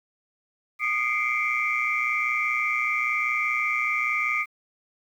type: tone cluster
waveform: sine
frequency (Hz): 1229 / 2093 / 2218 / 2339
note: D#6 / C7 / C#7 / D7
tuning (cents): -22 / 0 / 0 / -8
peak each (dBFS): -28 / -26 / -30 / -27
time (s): 0.79-4.46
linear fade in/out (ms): 50
effects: tanh soft clip ceiling -14 dBFS + 9-bit